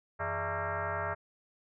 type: tone with frequency modulation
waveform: sine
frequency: 344.3 Hz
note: F4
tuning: 25 cents flat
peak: -31 dBFS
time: 0.19-1.15 s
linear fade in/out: 20 ms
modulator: 253 Hz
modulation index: 5.6
effects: none